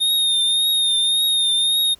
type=tone with vibrato; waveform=square; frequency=3678 Hz; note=A#7; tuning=24 cents flat; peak=-16 dBFS; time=0-1.95 s; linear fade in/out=20 ms; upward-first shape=triangle; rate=1.8 Hz; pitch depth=45 cents each way; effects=pink hiss -54 dBFS RMS until 1.99 s